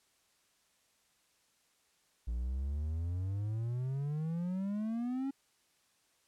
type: exponential sweep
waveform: triangle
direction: up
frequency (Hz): 56.5 to 277.2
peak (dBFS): -31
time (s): 2.27-5.31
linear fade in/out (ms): 10
effects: white hiss -72 dBFS RMS until 6.27 s + low-pass 10000 Hz 12 dB/octave